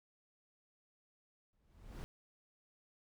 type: noise with exponential growth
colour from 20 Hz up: brown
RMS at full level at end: -41 dBFS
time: 1.53-2.04 s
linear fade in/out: 0 ms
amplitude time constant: 110 ms
effects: none